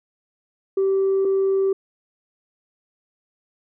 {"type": "tone pair in turn", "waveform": "sine", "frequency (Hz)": [387.4, 387.4], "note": ["G4", "G4"], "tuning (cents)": [-20, -20], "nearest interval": "unison", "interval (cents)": 0, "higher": "neither", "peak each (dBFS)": -15, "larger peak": "neither", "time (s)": [[0.77, 1.25], [1.25, 1.73]], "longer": "neither", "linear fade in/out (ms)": 5, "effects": ["tanh soft clip ceiling -14 dBFS"]}